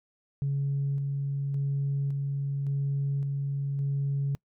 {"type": "tone with tremolo", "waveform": "sine", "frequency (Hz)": 139.6, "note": "C#3", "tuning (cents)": 13, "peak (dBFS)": -24, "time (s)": [0.42, 4.35], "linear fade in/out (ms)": 0, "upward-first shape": "square", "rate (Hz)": 0.89, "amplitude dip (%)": 25, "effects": ["noise-tail reverb RT60 0.1 s tail -26 dB re dry", "tanh soft clip ceiling -22 dBFS"]}